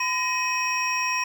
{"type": "tone cluster", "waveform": "triangle", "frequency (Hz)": [1012, 1881, 2529, 5590], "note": ["B5", "A#6", "D#7", "F8"], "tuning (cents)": [42, 15, 28, 1], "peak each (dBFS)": [-25, -31, -25, -29], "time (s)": [0, 1.24], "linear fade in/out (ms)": 5, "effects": ["9-bit"]}